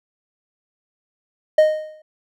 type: tone with exponential decay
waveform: triangle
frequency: 619 Hz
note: D#5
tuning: 9 cents flat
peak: -5 dBFS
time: 1.58-2.02 s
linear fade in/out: 5 ms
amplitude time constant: 95 ms
effects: none